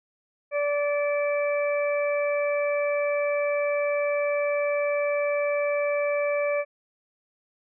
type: harmonic tone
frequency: 580 Hz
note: D5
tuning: 22 cents flat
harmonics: 1 / 2 / 3 / 4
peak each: -23 / -35 / -38 / -32 dBFS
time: 0.51-6.65 s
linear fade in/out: 50 ms
effects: none